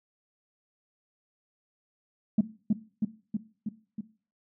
sine tone with echo, 214.5 Hz, A3, 44 cents flat, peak -16 dBFS, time 2.38-2.41 s, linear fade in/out 5 ms, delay 320 ms, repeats 5, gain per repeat -3 dB, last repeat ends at 4.01 s, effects noise-tail reverb RT60 0.4 s tail -17 dB re dry + tanh soft clip ceiling -15 dBFS

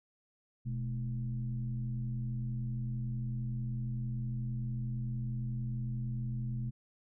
sine tone with frequency modulation, 123.3 Hz, B2, 2 cents flat, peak -33 dBFS, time 0.65-6.71 s, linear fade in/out 20 ms, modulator 91 Hz, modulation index 0.67, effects none

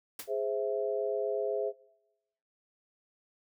white noise with exponential decay, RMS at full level -36 dBFS, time 0.19-0.32 s, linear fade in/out 5 ms, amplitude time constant 27 ms
sine chord, Ab augmented, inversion none, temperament equal, 415.3 / 523.3 / 659.3 Hz, Ab4 / C5 / E5, 0 / 0 / 0 cents, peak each -32 / -34 / -34 dBFS, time 0.27-1.73 s, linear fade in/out 50 ms
effects noise-tail reverb RT60 1.0 s tail -24 dB re dry

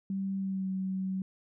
sine tone with pitch glide, 193.9 to 189.36 Hz, G3 to F#3, -19 to +40 cents, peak -30 dBFS, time 0.1-1.22 s, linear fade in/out 2 ms, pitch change -41 cents, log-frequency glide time 0.38-0.69 s, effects none

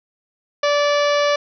harmonic tone, 581 Hz, D5, 19 cents flat, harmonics 1 / 2 / 3 / 4 / 5 / 6 / 7 / 8 / 9 / 10, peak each -16 / -22 / -26 / -28 / -30 / -32 / -33 / -34 / -35 / -36 dBFS, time 0.63-1.36 s, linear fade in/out 5 ms, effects none

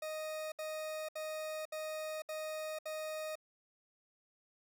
40% pulse tone bursts, 622.3 Hz, D#5, in tune, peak -38 dBFS, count 6, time 0.02-3.355 s, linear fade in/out 5 ms, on 500 ms, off 67 ms, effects none

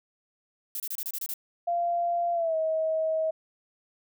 violet noise bursts, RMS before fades -33 dBFS, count 8, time 0.75-1.339 s, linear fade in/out 2 ms, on 50 ms, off 27 ms
sine tone with pitch glide, 691 to 637.3 Hz, F5 to D#5, -19 to +41 cents, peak -24 dBFS, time 1.67-3.31 s, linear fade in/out 10 ms, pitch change -140 cents, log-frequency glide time 2.33-2.56 s
effects none

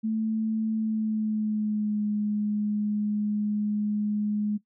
sine tone with pitch glide, 220 to 209.2 Hz, A3 to G#3, 0 to +13 cents, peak -24 dBFS, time 0.03-4.58 s, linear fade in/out 20 ms, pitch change -87 cents, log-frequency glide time 0.75-2.04 s, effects noise-tail reverb RT60 0.1 s tail -17 dB re dry

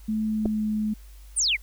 sine tone with pitch glide, 217 to 214 Hz, A3 to A3, -24 to -48 cents, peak -23 dBFS, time 0.08-0.94 s, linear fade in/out 10 ms, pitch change -24 cents, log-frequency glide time 0.25-0.65 s
clicks, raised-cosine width 2 ms, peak -15 / -15 dBFS, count 2, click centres 0.456 / 0.459 s
sine exponential sweep, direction down, 9956 to 1936 Hz, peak -20 dBFS, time 1.36-1.57 s, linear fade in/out 20 ms
effects added 50 Hz sine -43 dBFS peak until 1.62 s + white hiss -57 dBFS RMS until 1.62 s

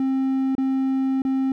triangle tone with dropouts, 265.7 Hz, C4, 27 cents sharp, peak -17 dBFS, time 0-1.52 s, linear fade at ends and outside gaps 2 ms, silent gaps 0.552-0.581 / 1.22-1.25 s, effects none

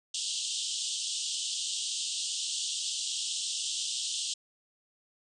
pink band-pass noise, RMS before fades -34 dBFS, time 0.14-4.34 s, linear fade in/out 5 ms, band 2900 to 8800 Hz, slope 96 dB/octave, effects none

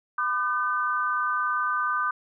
sine tone cluster, 1003 / 1206 / 1524 Hz, B5 / D6 / G6, +26 / +46 / -49 cents, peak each -33 / -25 / -28 dBFS, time 0.18-2.11 s, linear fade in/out 5 ms, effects none

